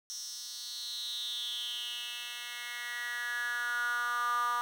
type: tone with high-pass filter sweep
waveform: 10% pulse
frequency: 240.9 Hz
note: B3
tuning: 43 cents flat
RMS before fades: -36 dBFS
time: 0.1-4.61 s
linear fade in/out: 0 ms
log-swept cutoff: 5500 to 1100 Hz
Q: 6.9
effects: none